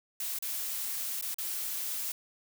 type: noise with dropouts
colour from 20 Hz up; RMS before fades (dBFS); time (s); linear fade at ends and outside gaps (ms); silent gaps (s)
blue; -35; 0.2-2.12; 2; 0.388-0.424 / 1.212-1.224 / 1.344-1.384
effects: none